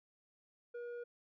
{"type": "tone with low-pass filter", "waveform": "square", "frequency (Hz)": 479, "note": "A#4", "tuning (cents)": 47, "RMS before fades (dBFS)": -45, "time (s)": [0.74, 1.04], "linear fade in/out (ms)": 10, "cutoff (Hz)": 1000, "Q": 5, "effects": []}